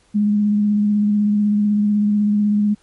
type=tone with vibrato; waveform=sine; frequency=207.7 Hz; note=G#3; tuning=in tune; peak=-13 dBFS; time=0.14-2.75 s; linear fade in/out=20 ms; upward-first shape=sine; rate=16 Hz; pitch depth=19 cents each way; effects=pink hiss -57 dBFS RMS until 2.82 s + MP3 48 kbps